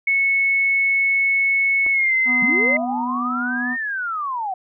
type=tone with pitch glide; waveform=sine; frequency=2202 to 2066 Hz; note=C#7 to C7; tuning=-12 to -22 cents; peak=-15 dBFS; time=0.07-2.77 s; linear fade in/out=5 ms; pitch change=-110 cents; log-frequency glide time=1.92-2.14 s
type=clicks; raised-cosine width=1 ms; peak=-24 dBFS; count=2; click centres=1.863 / 1.866 s
type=harmonic tone; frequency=246.9 Hz; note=B3; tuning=in tune; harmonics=1 / 3 / 4 / 5; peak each=-24 / -34 / -36 / -38 dBFS; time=2.25-3.77 s; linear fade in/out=50 ms
type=linear two-way sweep; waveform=sine; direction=up then down; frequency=187.9 to 1844 to 725 Hz; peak=-22 dBFS; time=2.42-4.54 s; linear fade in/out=5 ms; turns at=3.76 s
effects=none